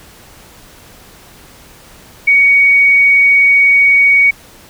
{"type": "tone", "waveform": "sine", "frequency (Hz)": 2242, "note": "C#7", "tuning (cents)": 19, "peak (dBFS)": -5, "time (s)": [2.27, 4.31], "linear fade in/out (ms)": 10, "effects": ["pink hiss -40 dBFS RMS until 4.69 s"]}